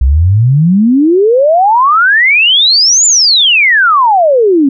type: exponential two-way sweep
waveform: sine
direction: up then down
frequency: 60.7 to 7230 to 262.3 Hz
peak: -4 dBFS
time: 0.01-4.69 s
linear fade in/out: 5 ms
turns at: 3.06 s
effects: none